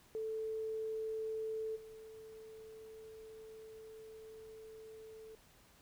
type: tone with level steps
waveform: sine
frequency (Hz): 440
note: A4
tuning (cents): 0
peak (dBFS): -37 / -50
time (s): 0.15-5.35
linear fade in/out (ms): 0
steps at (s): 1.75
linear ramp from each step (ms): 20
effects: pink hiss -65 dBFS RMS until 5.81 s